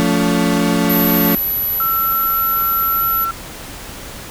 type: chord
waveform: 35% pulse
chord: F augmented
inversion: none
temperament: equal with one note detuned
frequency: 174.61 / 220 / 283.2 Hz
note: F3 / A3 / C#4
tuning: 0 / 0 / +37 cents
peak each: -16 dBFS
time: 0-1.35 s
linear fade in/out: 0 ms
type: tone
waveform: sine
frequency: 11910 Hz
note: F#9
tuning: 10 cents sharp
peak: -16 dBFS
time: 0.89-3.25 s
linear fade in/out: 10 ms
type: tone with pitch glide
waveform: sine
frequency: 1340 to 1349.3 Hz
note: E6 to E6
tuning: +28 to +40 cents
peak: -17 dBFS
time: 1.8-3.31 s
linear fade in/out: 2 ms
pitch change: +12 cents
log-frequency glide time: 1.98-2.47 s
effects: pink hiss -32 dBFS RMS until 4.3 s